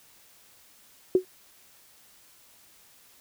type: tone with exponential decay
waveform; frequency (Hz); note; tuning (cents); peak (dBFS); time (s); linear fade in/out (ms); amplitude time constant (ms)
sine; 370; F#4; 0; -12; 1.15-1.25; 2; 20
effects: white hiss -57 dBFS RMS until 3.2 s